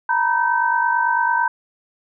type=tone cluster; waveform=sine; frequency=923 / 972 / 1543 Hz; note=A#5 / B5 / G6; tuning=-17 / -28 / -28 cents; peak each=-20 dBFS; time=0.09-1.48 s; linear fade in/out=5 ms; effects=none